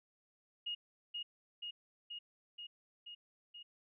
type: tone with echo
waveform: sine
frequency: 2866 Hz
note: F7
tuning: 44 cents sharp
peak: -37 dBFS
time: 0.66-0.75 s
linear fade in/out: 10 ms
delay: 480 ms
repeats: 6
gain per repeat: -2 dB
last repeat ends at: 3.63 s
effects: none